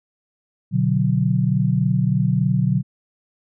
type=chord; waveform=sine; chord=B minor; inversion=none; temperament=equal; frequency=123.47 / 146.83 / 185 Hz; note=B2 / D3 / F#3; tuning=0 / 0 / 0 cents; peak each=-20 dBFS; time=0.71-2.83 s; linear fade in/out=50 ms; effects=none